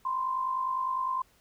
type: tone pair together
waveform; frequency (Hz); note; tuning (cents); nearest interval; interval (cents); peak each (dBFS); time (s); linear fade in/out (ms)
sine; 995.1 / 1045; B5 / C6; +13 / -2; minor second; 85; -36 / -28; 0.05-1.22; 5
effects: pink hiss -64 dBFS RMS until 1.4 s